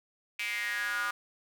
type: tone with high-pass filter sweep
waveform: square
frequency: 110.6 Hz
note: A2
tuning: 9 cents sharp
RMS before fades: -33 dBFS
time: 0.39-1.11 s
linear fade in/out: 5 ms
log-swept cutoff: 2400 to 1300 Hz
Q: 6.9
effects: none